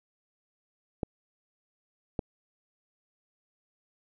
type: clicks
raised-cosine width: 2 ms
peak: -16 dBFS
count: 2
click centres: 1.032 / 2.192 s
effects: none